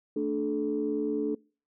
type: tone cluster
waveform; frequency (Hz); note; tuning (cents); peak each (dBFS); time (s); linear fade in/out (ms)
sine; 224 / 294.2 / 431.3; A3 / D4 / A4; +31 / +3 / -35; -34 / -29 / -30; 0.16-1.35; 5
effects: noise-tail reverb RT60 0.4 s tail -26 dB re dry + tanh soft clip ceiling -18 dBFS